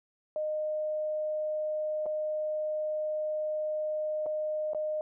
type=tone with dropouts; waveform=sine; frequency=614 Hz; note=D#5; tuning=23 cents flat; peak=-29 dBFS; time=0.36-5.01 s; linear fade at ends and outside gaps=1 ms; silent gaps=2.058-2.063 / 4.26-4.264 / 4.734-4.747 s; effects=none